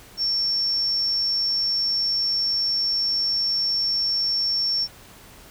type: tone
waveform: sine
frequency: 5450 Hz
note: F8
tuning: 43 cents flat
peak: -20 dBFS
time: 0.17-4.88 s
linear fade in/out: 50 ms
effects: pink hiss -47 dBFS RMS until 5.5 s